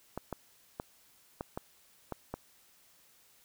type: clicks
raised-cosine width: 1 ms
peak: -22 dBFS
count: 7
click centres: 0.176 / 0.327 / 0.799 / 1.409 / 1.575 / 2.123 / 2.34 s
effects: white hiss -64 dBFS RMS until 3.44 s